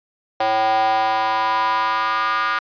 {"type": "tone with high-pass filter sweep", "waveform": "square", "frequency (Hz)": 110, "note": "A2", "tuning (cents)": 0, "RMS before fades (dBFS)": -19, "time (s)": [0.4, 2.59], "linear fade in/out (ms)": 5, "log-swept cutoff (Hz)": [680, 1300], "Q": 5.2, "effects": ["resampled to 11025 Hz"]}